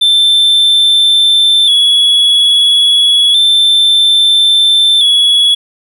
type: tone with vibrato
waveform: triangle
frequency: 3459 Hz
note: A7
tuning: 30 cents flat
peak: -4 dBFS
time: 0.01-5.55 s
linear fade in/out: 10 ms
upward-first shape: square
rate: 0.3 Hz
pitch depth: 45 cents each way
effects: none